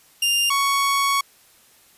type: tone pair in turn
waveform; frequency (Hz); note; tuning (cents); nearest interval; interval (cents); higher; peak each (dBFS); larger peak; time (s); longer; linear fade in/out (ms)
sawtooth; 2800 / 1113.5; F7 / C#6; +4 / +7; octave + major third; 1597; first; -14; neither; 0.22-0.5 / 0.5-1.21; second; 5
effects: white hiss -54 dBFS RMS until 1.97 s + resampled to 32000 Hz